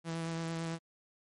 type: tone with vibrato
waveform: sawtooth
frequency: 164.81 Hz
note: E3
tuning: in tune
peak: -31 dBFS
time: 0.04-0.79 s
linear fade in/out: 50 ms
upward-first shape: sine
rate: 8.9 Hz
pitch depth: 14 cents each way
effects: MP3 48 kbps